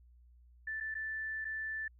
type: tone with dropouts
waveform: sine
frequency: 1760 Hz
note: A6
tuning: in tune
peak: -36 dBFS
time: 0.67-1.88 s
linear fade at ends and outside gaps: 5 ms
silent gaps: 0.802-0.807 / 0.943-0.951 / 1.446-1.451 s
effects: added 60 Hz sine -58 dBFS peak until 1.99 s

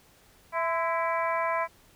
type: harmonic tone with a mistuned harmonic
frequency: 330 Hz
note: E4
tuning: 2 cents sharp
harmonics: 2 / 3 / 4 / 5 / 6 / 7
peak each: -30 / -28 / -36 / -38 / -37 / -37 dBFS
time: 0.52-1.68 s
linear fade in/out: 50 ms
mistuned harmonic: 3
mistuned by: +45 cents
effects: pink hiss -59 dBFS RMS until 1.95 s

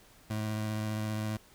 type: tone with vibrato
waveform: 25% pulse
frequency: 107.8 Hz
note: A2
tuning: 35 cents flat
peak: -28 dBFS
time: 0.3-1.37 s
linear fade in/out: 5 ms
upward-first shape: sine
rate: 15 Hz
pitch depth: 16 cents each way
effects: pink hiss -59 dBFS RMS until 1.54 s

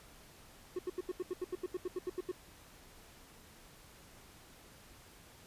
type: tone bursts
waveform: triangle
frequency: 364.2 Hz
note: F#4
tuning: 27 cents flat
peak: -32 dBFS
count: 15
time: 0.76-2.316 s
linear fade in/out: 5 ms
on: 30 ms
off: 79 ms
effects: pink hiss -58 dBFS RMS until 5.46 s + resampled to 32000 Hz

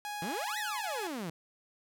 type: tone with pitch glide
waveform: sawtooth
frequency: 830.6 to 844.1 Hz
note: G#5 to G#5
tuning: 0 to +28 cents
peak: -33 dBFS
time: 0.05-1.07 s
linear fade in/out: 0 ms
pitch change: +28 cents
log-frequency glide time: 0.43-0.54 s
type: exponential two-way sweep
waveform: sawtooth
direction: up then down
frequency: 153.2 to 2011 to 153.2 Hz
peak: -32 dBFS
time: 0.22-1.3 s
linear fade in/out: 2 ms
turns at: 0.58 s
effects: none

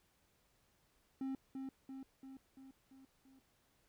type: tone with echo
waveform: triangle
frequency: 266.7 Hz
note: C4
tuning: 33 cents sharp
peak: -36 dBFS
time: 1.21-1.35 s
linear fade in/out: 2 ms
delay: 340 ms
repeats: 6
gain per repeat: -4 dB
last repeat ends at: 3.39 s
effects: pink hiss -75 dBFS RMS until 3.88 s

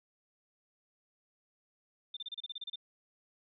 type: tone bursts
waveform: sine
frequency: 3584 Hz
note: A7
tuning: 31 cents sharp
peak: -38 dBFS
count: 11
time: 2.14-2.758 s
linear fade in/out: 5 ms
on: 28 ms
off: 31 ms
effects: none

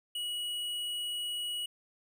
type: tone with tanh clipping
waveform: triangle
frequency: 2916 Hz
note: F#7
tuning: 26 cents flat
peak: -35 dBFS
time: 0.15-1.66 s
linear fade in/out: 5 ms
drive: 16 dB
effects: none

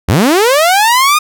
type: linear sweep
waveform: sawtooth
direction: up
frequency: 66.4 to 1244.5 Hz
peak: -3 dBFS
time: 0.08-1.19 s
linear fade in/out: 10 ms
effects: none

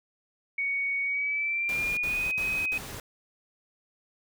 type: tone with pitch glide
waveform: sine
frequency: 2234 to 2522 Hz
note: C#7 to D#7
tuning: +13 to +23 cents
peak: -26 dBFS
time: 0.58-2.78 s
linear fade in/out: 5 ms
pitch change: +210 cents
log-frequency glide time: 1.03-2.34 s
type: noise bursts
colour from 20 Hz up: pink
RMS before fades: -40 dBFS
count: 4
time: 1.69-2.999 s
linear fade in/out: 0 ms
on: 280 ms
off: 63 ms
effects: none

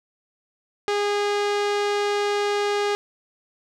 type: tone with low-pass filter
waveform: sawtooth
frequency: 410 Hz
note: G#4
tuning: 22 cents flat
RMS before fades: -23 dBFS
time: 0.88-2.95 s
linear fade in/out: 0 ms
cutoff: 5500 Hz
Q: 0.8
effects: none

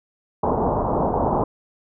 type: low-pass noise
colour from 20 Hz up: white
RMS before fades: -21 dBFS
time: 0.43-1.44 s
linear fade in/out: 5 ms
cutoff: 1000 Hz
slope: 48 dB/octave
effects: none

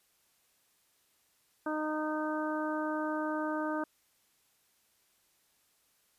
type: harmonic tone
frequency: 307.6 Hz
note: D#4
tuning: 20 cents flat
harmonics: 1 / 2 / 3 / 4 / 5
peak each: -34 / -37 / -39 / -40 / -41 dBFS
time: 1.66-3.84 s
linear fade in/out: 5 ms
effects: white hiss -71 dBFS RMS until 6.18 s + resampled to 32000 Hz

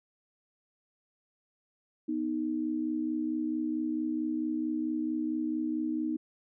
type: tone pair together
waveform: sine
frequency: 246.9 / 311.4 Hz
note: B3 / D#4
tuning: 0 / +2 cents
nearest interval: major third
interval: 402 cents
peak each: -34 / -30 dBFS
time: 2.08-6.17 s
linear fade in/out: 10 ms
effects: none

